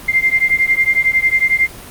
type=beating tone pair; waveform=sine; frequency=2093 / 2104 Hz; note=C7 / C7; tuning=0 / +9 cents; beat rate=11 Hz; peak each=-14 dBFS; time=0.08-1.68 s; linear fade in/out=10 ms; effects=pink hiss -34 dBFS RMS until 1.9 s + Opus 32 kbps